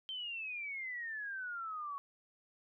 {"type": "exponential sweep", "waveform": "sine", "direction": "down", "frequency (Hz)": [3142, 1108.7], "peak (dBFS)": -39, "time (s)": [0.09, 1.98], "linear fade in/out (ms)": 0, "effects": []}